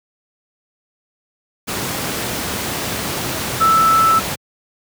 sine tone in noise, 1318.5 Hz, E6, in tune, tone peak -10 dBFS, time 3.6-4.2 s, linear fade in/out 20 ms, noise pink, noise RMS -22 dBFS, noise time 1.67-4.36 s, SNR +9 dB, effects high-pass 100 Hz 12 dB/octave

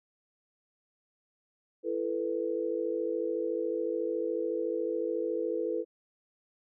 sine chord, E suspended fourth, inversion none, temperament equal with one note detuned, 334.8 / 440 / 493.9 Hz, E4 / A4 / B4, +27 / 0 / 0 cents, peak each -34 / -33 / -33 dBFS, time 1.83-5.85 s, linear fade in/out 50 ms, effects none

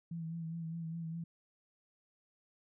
sine tone with vibrato, 164.81 Hz, E3, in tune, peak -38 dBFS, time 0.11-1.24 s, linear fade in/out 5 ms, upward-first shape sine, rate 4.9 Hz, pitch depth 36 cents each way, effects none

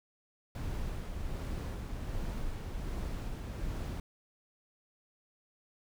brown noise with tremolo, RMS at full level -36 dBFS, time 0.55-4 s, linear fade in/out 2 ms, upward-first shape sine, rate 1.3 Hz, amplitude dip 30%, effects none

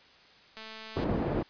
click train, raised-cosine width 0.2 ms, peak -27 dBFS, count 104, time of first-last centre 0.57-1.038 s, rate 220 Hz
white low-pass noise, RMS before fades -30 dBFS, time 0.96-1.43 s, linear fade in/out 10 ms, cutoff 450 Hz, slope 12 dB/octave
effects white hiss -57 dBFS RMS until 1.49 s + resampled to 11025 Hz

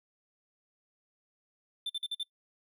triangle tone bursts, 3548 Hz, A7, 14 cents sharp, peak -30 dBFS, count 5, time 1.86-2.232 s, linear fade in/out 5 ms, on 36 ms, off 48 ms, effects noise-tail reverb RT60 0.1 s tail -20 dB re dry

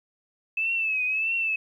sine tone with vibrato, 2607 Hz, E7, 20 cents flat, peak -23 dBFS, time 0.57-1.56 s, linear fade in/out 5 ms, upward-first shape triangle, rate 1.6 Hz, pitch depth 86 cents each way, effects 10-bit

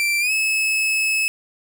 40% pulse tone with pitch glide, 2349 to 2591 Hz, D7 to E7, 0 to -30 cents, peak -17 dBFS, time 0-1.28 s, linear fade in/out 0 ms, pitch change +170 cents, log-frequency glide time 0.2-0.32 s, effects none

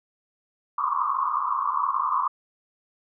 pink band-pass noise, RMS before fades -25 dBFS, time 0.78-2.28 s, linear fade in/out 5 ms, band 1000 to 1200 Hz, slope 96 dB/octave, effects none

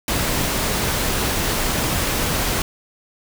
pink noise, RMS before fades -21 dBFS, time 0.08-2.62 s, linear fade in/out 2 ms, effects none

